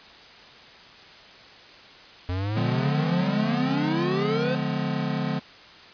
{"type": "exponential sweep", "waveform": "square", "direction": "up", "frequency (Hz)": [88.4, 523.3], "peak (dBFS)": -26, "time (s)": [2.29, 4.55], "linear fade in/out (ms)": 0}
{"type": "chord", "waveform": "square", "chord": "D diminished seventh", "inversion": "none", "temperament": "just", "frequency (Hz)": [146.83, 176.2, 211.4, 253.7], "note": ["D3", "F3", "Ab3", "Cb4"], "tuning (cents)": [0, 16, 31, 47], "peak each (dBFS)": [-30, -31, -32, -32], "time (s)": [2.55, 5.4], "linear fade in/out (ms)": 20}
{"effects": ["white hiss -47 dBFS RMS until 5.93 s", "resampled to 11025 Hz"]}